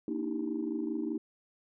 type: chord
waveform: sine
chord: Eb major seventh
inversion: second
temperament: equal with one note detuned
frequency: 233.1 / 293.7 / 318.8 / 392 Hz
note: Bb3 / D4 / Eb4 / G4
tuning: 0 / 0 / +42 / 0 cents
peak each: -37 / -36 / -34 / -40 dBFS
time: 0.08-1.18 s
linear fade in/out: 2 ms
effects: tanh soft clip ceiling -23 dBFS